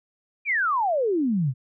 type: exponential sweep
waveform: sine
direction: down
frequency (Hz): 2467 to 119.4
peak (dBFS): -20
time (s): 0.45-1.54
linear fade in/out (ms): 50
effects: none